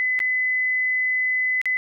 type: tone with dropouts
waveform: sine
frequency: 2015 Hz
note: B6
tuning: 34 cents sharp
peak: -19 dBFS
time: 0-1.77 s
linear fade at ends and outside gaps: 0 ms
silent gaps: 0.191-0.202 / 1.615-1.656 s
effects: none